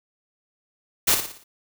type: noise with echo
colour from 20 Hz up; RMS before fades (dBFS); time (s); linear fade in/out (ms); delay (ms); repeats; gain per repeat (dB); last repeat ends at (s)
white; -18; 1.07-1.15; 10; 58; 5; -7; 1.44
effects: none